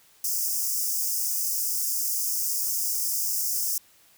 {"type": "high-pass noise", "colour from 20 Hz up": "white", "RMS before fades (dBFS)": -27, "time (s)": [0.24, 3.78], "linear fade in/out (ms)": 2, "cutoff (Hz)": 5000, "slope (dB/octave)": 96, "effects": ["white hiss -58 dBFS RMS until 4.17 s"]}